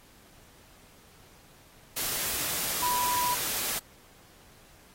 sine tone in noise, 984 Hz, B5, 7 cents flat, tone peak -26 dBFS, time 2.82-3.35 s, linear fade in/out 10 ms, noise white, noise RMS -31 dBFS, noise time 1.96-3.79 s, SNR +2 dB, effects pink hiss -57 dBFS RMS until 4.94 s + AAC 48 kbps

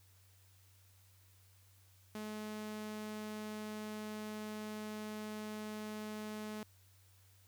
sawtooth tone, 213.6 Hz, G#3, 49 cents sharp, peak -38 dBFS, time 2.15-6.63 s, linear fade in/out 2 ms, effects added 95 Hz sine -64 dBFS peak until 7.47 s + white hiss -69 dBFS RMS until 7.47 s

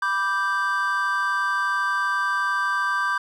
triangle chord, G major, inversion first, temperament equal, 987.8 / 1174.7 / 1568 Hz, B5 / D6 / G6, 0 / 0 / 0 cents, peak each -27 / -23 / -22 dBFS, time 0.02-3.18 s, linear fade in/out 5 ms, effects none

